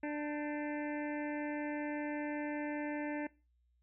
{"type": "harmonic tone with a mistuned harmonic", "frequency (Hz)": 295.8, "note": "D4", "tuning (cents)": 13, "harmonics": [1, 2, 3, 5, 6, 7, 8, 9], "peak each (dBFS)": [-37, -43, -46, -51, -49, -50, -53, -57], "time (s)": [0.03, 3.27], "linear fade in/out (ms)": 5, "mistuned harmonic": 5, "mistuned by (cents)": 73, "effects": ["noise-tail reverb RT60 0.3 s tail -21 dB re dry", "added 60 Hz sine -70 dBFS peak until 3.82 s"]}